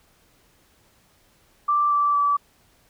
sine tone with pitch steps, 1174.7 / 1163.9 / 1153.2 Hz, D6 / D6 / D6, 0 / -16 / -32 cents, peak -17 dBFS, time 1.68-2.37 s, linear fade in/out 10 ms, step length 230 ms, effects pink hiss -60 dBFS RMS until 2.89 s

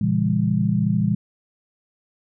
sine chord, A# diminished seventh, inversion none, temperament just, 116.54 / 139.85 / 167.82 / 201.4 Hz, A#2 / C#3 / E3 / G3, 0 / +16 / +31 / +47 cents, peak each -23 / -27 / -22 / -21 dBFS, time 0.01-1.15 s, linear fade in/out 5 ms, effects none

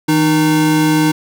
square tone pair together, 158.77 / 306.9 Hz, D#3 / D#4, +35 / -24 cents, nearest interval major seventh, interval 1141 cents, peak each -17 / -12 dBFS, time 0.08-1.12 s, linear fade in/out 10 ms, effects none

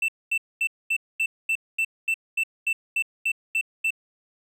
triangle tone bursts, 2670 Hz, E7, 22 cents sharp, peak -19 dBFS, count 14, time 0.02-3.906 s, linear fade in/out 5 ms, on 64 ms, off 230 ms, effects none

